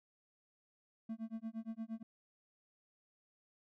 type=tone with tremolo; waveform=triangle; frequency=224.2 Hz; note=A3; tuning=33 cents sharp; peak=-36 dBFS; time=1.09-2.03 s; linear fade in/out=5 ms; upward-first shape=sine; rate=8.6 Hz; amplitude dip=100%; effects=none